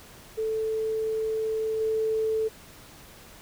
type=tone with level steps; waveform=sine; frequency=440 Hz; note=A4; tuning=in tune; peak=-25 / -23 dBFS; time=0.37-2.49 s; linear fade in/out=20 ms; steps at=1.8 s; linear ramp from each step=10 ms; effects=pink hiss -49 dBFS RMS until 3.41 s